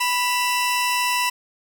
sawtooth tone pair together, 986 / 2695 Hz, B5 / E7, -3 / +38 cents, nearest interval octave + perfect fourth, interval 1741 cents, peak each -17 / -21 dBFS, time 0-1.3 s, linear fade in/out 10 ms, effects none

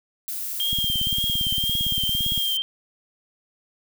violet noise, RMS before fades -30 dBFS, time 0.28-2.57 s, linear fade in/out 0 ms
sine tone with vibrato, 3200 Hz, G7, 35 cents sharp, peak -22 dBFS, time 0.6-2.62 s, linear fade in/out 0 ms, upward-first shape triangle, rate 1.9 Hz, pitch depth 38 cents each way
click train, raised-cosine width 5 ms, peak -20 dBFS, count 30, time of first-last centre 0.73-2.378 s, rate 17.6 Hz
effects none

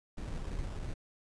brown noise with sample-and-hold, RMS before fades -38 dBFS, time 0.17-0.94 s, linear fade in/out 10 ms, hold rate 2100 Hz, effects resampled to 22050 Hz

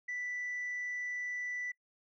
sine tone, 1975.5 Hz, B6, in tune, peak -34 dBFS, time 0.08-1.72 s, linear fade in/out 10 ms, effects noise-tail reverb RT60 0.1 s tail -26 dB re dry + tanh soft clip ceiling -33 dBFS

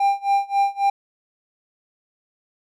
triangle tone with tremolo, 796 Hz, G5, 26 cents sharp, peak -12 dBFS, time 0-0.9 s, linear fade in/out 5 ms, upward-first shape sine, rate 3.7 Hz, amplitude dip 95%, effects none

